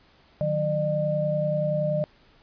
sine tone cluster, 153.3 / 183.8 / 604 Hz, D#3 / F#3 / D5, -25 / -11 / +48 cents, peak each -27 / -33 / -24 dBFS, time 0.41-2.04 s, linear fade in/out 0 ms, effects pink hiss -58 dBFS RMS until 2.42 s + resampled to 11025 Hz

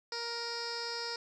15% pulse tone with low-pass filter, 468.7 Hz, A#4, 9 cents sharp, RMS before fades -38 dBFS, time 0.12-1.16 s, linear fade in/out 2 ms, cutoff 5200 Hz, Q 7, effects none

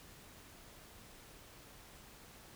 silence, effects pink hiss -57 dBFS RMS until 2.55 s

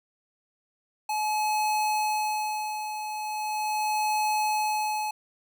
square tone with tremolo, 853 Hz, G#5, 46 cents sharp, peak -24 dBFS, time 1.09-5.11 s, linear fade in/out 5 ms, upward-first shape sine, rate 0.39 Hz, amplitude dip 60%, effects none

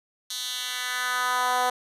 10% pulse tone with high-pass filter sweep, 249.9 Hz, B3, 21 cents sharp, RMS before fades -27 dBFS, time 0.3-1.7 s, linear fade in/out 5 ms, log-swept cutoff 4300 to 670 Hz, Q 1.8, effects resampled to 32000 Hz

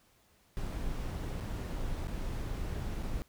brown noise with dropouts, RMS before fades -36 dBFS, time 0.57-3.22 s, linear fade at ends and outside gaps 0 ms, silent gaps 1.402-1.408 / 2.072-2.081 / 3.028-3.032 s, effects pink hiss -67 dBFS RMS until 3.28 s

